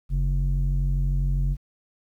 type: tone with low-pass filter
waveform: square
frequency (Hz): 46.25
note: F#1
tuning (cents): 0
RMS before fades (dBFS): -23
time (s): 0.09-1.57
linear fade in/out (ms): 50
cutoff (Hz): 130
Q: 2
effects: 10-bit